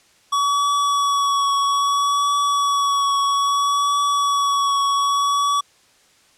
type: tone with vibrato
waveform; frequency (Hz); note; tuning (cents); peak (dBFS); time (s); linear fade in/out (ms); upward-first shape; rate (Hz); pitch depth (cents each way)
square; 1131; C#6; +34; -17; 0.32-5.61; 10; triangle; 0.61; 19
effects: white hiss -55 dBFS RMS until 6.37 s + low-pass 8000 Hz 12 dB/octave